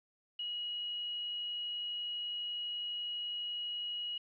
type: tone with quantisation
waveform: sine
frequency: 2902 Hz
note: F#7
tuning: 34 cents flat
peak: -36 dBFS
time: 0.39-4.18 s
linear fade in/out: 5 ms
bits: 10
effects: resampled to 11025 Hz